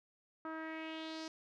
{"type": "tone with low-pass filter sweep", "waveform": "sawtooth", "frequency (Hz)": 319, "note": "D#4", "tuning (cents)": 43, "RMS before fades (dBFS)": -44, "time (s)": [0.45, 1.28], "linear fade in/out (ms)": 2, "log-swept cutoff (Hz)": [1300, 5500], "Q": 3.2, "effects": []}